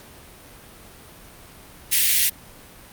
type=high-pass noise; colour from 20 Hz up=white; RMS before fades=-18 dBFS; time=1.91-2.3 s; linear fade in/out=20 ms; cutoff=1800 Hz; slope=48 dB/octave; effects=pink hiss -45 dBFS RMS until 2.92 s + Opus 48 kbps